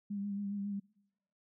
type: tone with vibrato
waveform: sine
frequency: 201.4 Hz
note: G3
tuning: 47 cents sharp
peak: -35 dBFS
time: 0.1-0.8 s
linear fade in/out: 10 ms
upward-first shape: sine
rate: 7.3 Hz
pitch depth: 31 cents each way
effects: noise-tail reverb RT60 1.0 s tail -25 dB re dry